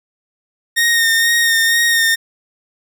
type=tone with vibrato; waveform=sawtooth; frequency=1845 Hz; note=A#6; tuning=18 cents flat; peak=-8 dBFS; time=0.76-2.16 s; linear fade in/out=20 ms; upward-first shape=sine; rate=2.1 Hz; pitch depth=24 cents each way; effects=none